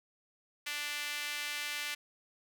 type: tone with high-pass filter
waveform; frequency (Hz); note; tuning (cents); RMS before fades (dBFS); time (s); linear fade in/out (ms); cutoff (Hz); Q
sawtooth; 293.7; D4; 0; -38; 0.66-1.95; 10; 2200; 1.7
effects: none